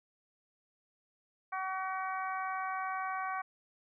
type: harmonic tone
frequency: 378.2 Hz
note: F#4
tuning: 38 cents sharp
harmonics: 2 / 3 / 4 / 5 / 6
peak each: -38 / -37 / -42 / -47 / -47 dBFS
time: 1.52-3.42 s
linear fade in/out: 10 ms
effects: none